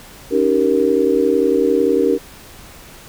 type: chord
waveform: sine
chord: Eb dominant seventh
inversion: third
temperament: just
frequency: 280 / 311.1 / 388.9 / 466.7 Hz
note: Db4 / Eb4 / G4 / Bb4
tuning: +18 / 0 / -14 / +2 cents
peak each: -19 / -20 / -17 / -16 dBFS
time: 0.3-2.19 s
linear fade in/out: 50 ms
effects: pink hiss -40 dBFS RMS until 3.08 s